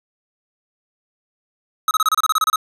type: tone bursts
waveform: square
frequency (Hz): 1276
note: D#6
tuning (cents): +43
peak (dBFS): -14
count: 12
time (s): 1.88-2.559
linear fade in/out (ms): 2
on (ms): 30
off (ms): 29
effects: resampled to 32000 Hz